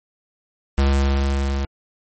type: tone with level ramp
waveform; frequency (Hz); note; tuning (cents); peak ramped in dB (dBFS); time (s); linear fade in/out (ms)
square; 68.8; C#2; -12; -14 to -21; 0.78-1.65; 0
effects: MP3 32 kbps